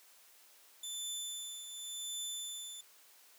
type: tone with tremolo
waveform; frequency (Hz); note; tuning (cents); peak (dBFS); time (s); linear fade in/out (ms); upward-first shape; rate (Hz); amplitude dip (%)
20% pulse; 3520; A7; 0; -32; 0.83-2.81; 5; triangle; 0.9; 60
effects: white hiss -62 dBFS RMS until 3.38 s + high-pass 400 Hz 12 dB/octave